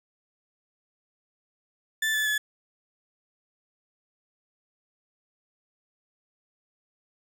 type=tone with pitch steps; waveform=35% pulse; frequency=1760 / 1736.8 / 1713.9 Hz; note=A6 / A6 / A6; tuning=0 / -23 / -46 cents; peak=-22 dBFS; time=2.02-2.38 s; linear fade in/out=5 ms; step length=120 ms; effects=none